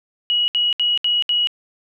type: tone bursts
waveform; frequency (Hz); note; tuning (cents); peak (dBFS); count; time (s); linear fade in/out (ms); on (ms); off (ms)
sine; 2911; F#7; -29; -15; 5; 0.3-1.472; 0; 180; 68
effects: none